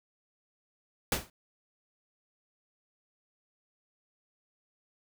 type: noise with exponential decay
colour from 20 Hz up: pink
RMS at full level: -24 dBFS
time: 1.12-1.3 s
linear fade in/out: 2 ms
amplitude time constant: 38 ms
effects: none